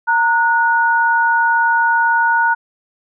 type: tone pair together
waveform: sine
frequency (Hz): 921.9 / 1460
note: A#5 / F#6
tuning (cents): -19 / -24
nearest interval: minor sixth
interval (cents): 795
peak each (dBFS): -14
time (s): 0.07-2.55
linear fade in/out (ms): 20
effects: none